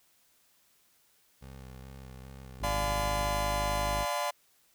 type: tone with vibrato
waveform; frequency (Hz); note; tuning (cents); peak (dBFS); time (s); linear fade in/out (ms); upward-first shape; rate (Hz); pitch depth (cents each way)
20% pulse; 65.41; C2; 0; -40; 1.41-3.33; 20; square; 2.4; 29
type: harmonic tone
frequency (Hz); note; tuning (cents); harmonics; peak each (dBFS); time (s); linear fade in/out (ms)
51.5; G#1; -14; 1 / 2 / 3 / 4 / 5 / 6 / 7 / 8; -34 / -40 / -44 / -46 / -48 / -50 / -51 / -52; 2.59-4.06; 50
type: chord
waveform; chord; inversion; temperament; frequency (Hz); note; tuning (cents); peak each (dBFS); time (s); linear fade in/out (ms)
40% pulse; D diminished seventh; none; just; 587.3 / 704.8 / 845.8 / 1014.9; D5 / F5 / Ab5 / Cb6; 0 / +16 / +31 / +47; -34 / -35 / -37 / -33; 2.63-4.31; 10
effects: white hiss -67 dBFS RMS until 4.74 s